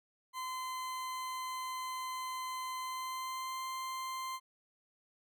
40% pulse tone with pitch glide, 1029 to 1044 Hz, C6 to C6, -29 to -4 cents, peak -37 dBFS, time 0.33-4.4 s, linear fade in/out 50 ms, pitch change +25 cents, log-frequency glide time 2.8-3.64 s, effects none

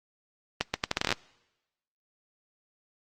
accelerating click train, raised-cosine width 0.2 ms, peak -7 dBFS, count 12, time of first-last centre 0.61-1.125 s, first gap 130 ms, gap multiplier 0.76, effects noise-tail reverb RT60 1.0 s tail -25 dB re dry + Opus 24 kbps

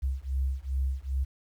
sine beating tone pair, 65.41 / 67.91 Hz, C2 / C#2, 0 / -35 cents, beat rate 2.5 Hz, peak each -30 / -30 dBFS, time 0.02-1.25 s, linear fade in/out 20 ms, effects 10-bit

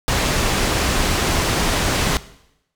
pink low-pass noise, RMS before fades -19 dBFS, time 0.08-2.17 s, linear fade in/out 0 ms, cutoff 8300 Hz, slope 12 dB/octave, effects noise-tail reverb RT60 0.8 s tail -17 dB re dry

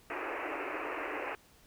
pink band-pass noise, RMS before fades -38 dBFS, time 0.1-1.35 s, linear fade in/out 0 ms, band 290 to 2700 Hz, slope 96 dB/octave, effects pink hiss -62 dBFS RMS until 1.66 s

